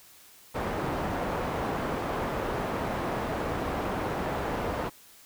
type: low-pass noise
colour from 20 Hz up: white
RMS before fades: -31 dBFS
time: 0.54-4.9 s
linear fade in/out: 20 ms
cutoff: 860 Hz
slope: 12 dB/octave
effects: white hiss -54 dBFS RMS until 5.25 s